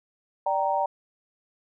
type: chord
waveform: sine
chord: G minor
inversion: second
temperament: equal with one note detuned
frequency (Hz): 587.3 / 776.3 / 932.3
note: D5 / G5 / Bb5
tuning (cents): 0 / -17 / 0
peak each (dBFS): -28 / -26 / -26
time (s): 0.46-0.86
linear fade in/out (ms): 5
effects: none